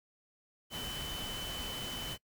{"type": "tone in noise", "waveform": "sine", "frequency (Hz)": 3031, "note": "F#7", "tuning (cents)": 41, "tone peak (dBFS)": -40, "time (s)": [0.7, 2.18], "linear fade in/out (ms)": 50, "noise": "pink", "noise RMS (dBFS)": -42, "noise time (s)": [0.7, 2.18], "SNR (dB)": -1, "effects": ["noise-tail reverb RT60 0.1 s tail -22 dB re dry"]}